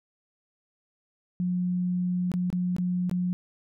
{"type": "tone with dropouts", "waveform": "sine", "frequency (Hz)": 179.6, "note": "F3", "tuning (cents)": 49, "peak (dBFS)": -24, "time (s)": [1.4, 3.33], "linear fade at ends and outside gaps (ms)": 0, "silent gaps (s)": [[2.317, 2.339], [2.502, 2.528], [2.765, 2.784], [3.096, 3.113]], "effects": []}